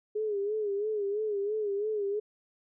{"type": "tone with vibrato", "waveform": "sine", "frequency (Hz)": 415.3, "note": "G#4", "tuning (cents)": 0, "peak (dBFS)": -28, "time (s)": [0.15, 2.2], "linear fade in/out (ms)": 10, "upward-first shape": "sine", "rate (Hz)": 3, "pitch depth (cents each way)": 82, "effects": []}